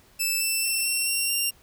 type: tone with pitch steps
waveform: 10% pulse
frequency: 2637 / 2665 / 2692 / 2721 / 2749 / 2778 Hz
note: E7 / E7 / E7 / F7 / F7 / F7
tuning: 0 / +18 / +36 / -46 / -28 / -10 cents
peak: -15 dBFS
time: 0.19-1.51 s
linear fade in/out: 20 ms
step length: 220 ms
effects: pink hiss -57 dBFS RMS until 1.62 s